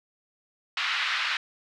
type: band-pass noise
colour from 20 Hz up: pink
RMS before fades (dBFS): -28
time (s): 0.77-1.37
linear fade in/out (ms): 2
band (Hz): 1300 to 3900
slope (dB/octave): 24
effects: none

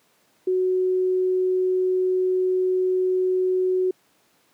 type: tone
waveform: sine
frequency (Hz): 370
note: F#4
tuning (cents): 0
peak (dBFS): -18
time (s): 0.47-3.91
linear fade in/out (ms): 5
effects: pink hiss -62 dBFS RMS until 4.53 s + high-pass 200 Hz 12 dB/octave

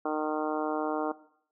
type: harmonic tone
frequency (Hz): 153.6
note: D#3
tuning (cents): -22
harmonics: 2 / 3 / 4 / 5 / 6 / 7 / 8 / 9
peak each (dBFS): -33 / -34 / -36 / -34 / -40 / -39 / -41 / -41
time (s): 0.05-1.12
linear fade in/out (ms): 5
effects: noise-tail reverb RT60 0.6 s tail -17 dB re dry

